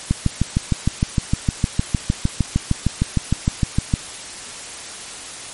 click train, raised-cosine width 5 ms, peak -3 dBFS, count 26, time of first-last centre 0.11-3.938 s, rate 6.53 Hz, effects white hiss -33 dBFS RMS until 5.53 s + MP3 48 kbps

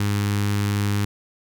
sawtooth tone with notch filter, 102.1 Hz, G#2, 29 cents flat, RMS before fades -22 dBFS, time 0-1.05 s, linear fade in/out 5 ms, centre 610 Hz, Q 0.98, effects none

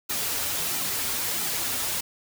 white noise with flanger, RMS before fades -28 dBFS, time 0.09-2.01 s, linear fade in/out 10 ms, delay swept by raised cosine 1.8 to 6 ms, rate 1.5 Hz, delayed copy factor -0.6, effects none

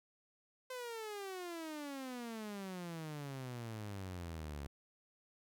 sawtooth exponential sweep, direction down, 517 to 69 Hz, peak -39 dBFS, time 0.7-4.67 s, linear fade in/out 5 ms, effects none

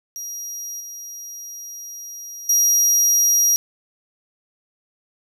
35% pulse tone with level steps, 5720 Hz, F8, 41 cents sharp, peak -26 / -30 / -11 dBFS, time 0.16-3.56 s, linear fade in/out 0 ms, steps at 0.8 / 2.49 s, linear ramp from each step 5 ms, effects none

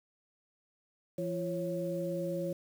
sine tone cluster, 170.3 / 341.9 / 548 Hz, F3 / F4 / C#5, -43 / -37 / -20 cents, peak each -37 / -38 / -35 dBFS, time 1.18-2.53 s, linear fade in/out 5 ms, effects 9-bit

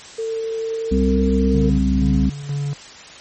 sine tone with pitch glide, 448.5 to 454.2 Hz, A4 to A#4, +33 to -45 cents, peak -21 dBFS, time 0.18-1.7 s, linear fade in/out 10 ms, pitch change +22 cents, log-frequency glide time 0.61-1.22 s
harmonic tone, 65.41 Hz, C2, in tune, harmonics 1 / 3 / 4, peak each -18 / -18 / -20 dBFS, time 0.91-2.3 s, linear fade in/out 10 ms
triangle tone with tremolo, 142.6 Hz, C#3, 49 cents sharp, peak -18 dBFS, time 1.54-2.74 s, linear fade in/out 5 ms, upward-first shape square, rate 2.1 Hz, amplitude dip 60%
effects white hiss -39 dBFS RMS until 3.2 s + MP3 32 kbps

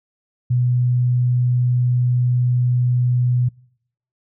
sine tone, 123.7 Hz, B2, 3 cents sharp, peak -14 dBFS, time 0.5-3.49 s, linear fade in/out 10 ms, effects noise-tail reverb RT60 0.7 s tail -26 dB re dry

